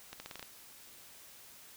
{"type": "accelerating click train", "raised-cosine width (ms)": 0.2, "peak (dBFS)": -26, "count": 7, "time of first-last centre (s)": [0.13, 0.428], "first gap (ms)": 70, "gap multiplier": 0.86, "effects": ["white hiss -55 dBFS RMS until 1.76 s"]}